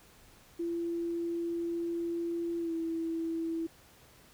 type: tone with pitch glide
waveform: sine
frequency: 339.2 to 328.8 Hz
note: E4 to E4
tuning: +50 to -4 cents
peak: -31 dBFS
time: 0.59-3.67 s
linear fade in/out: 10 ms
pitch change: -54 cents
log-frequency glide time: 2.59-2.73 s
effects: pink hiss -59 dBFS RMS until 4.33 s